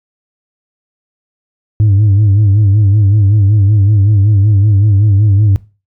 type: tone with vibrato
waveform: sine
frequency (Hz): 102.3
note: G#2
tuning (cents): -26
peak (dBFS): -3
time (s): 1.8-5.56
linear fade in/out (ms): 0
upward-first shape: sine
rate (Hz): 5.3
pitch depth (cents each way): 95
effects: noise-tail reverb RT60 0.3 s tail -20 dB re dry + tanh soft clip ceiling -4 dBFS